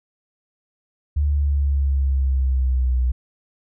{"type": "exponential sweep", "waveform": "sine", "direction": "down", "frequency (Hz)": [73.5, 61.74], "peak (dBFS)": -16, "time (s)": [1.16, 3.12], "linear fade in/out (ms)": 10, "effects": []}